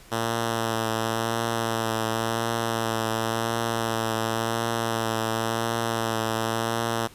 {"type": "tone with vibrato", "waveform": "5% pulse", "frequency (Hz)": 113.7, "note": "A#2", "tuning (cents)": -43, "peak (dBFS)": -13, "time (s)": [0.11, 7.08], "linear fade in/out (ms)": 20, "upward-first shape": "triangle", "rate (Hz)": 0.93, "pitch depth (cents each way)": 29, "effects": ["pink hiss -50 dBFS RMS until 7.14 s", "resampled to 32000 Hz"]}